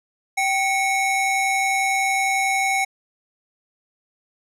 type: tone pair together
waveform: square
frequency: 776 / 2197 Hz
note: G5 / C#7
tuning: -18 / -16 cents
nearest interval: octave + tritone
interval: 1802 cents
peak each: -22 dBFS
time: 0.37-2.85 s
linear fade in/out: 10 ms
effects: low-pass 12000 Hz 12 dB/octave